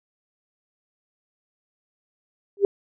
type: tone with exponential growth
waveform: sine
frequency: 400.2 Hz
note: G4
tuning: 36 cents sharp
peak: -9 dBFS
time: 2.57-2.65 s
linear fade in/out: 1 ms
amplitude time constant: 16 ms
effects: none